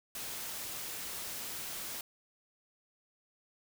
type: noise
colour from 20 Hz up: white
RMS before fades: -41 dBFS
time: 0.15-2.01 s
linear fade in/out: 2 ms
effects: none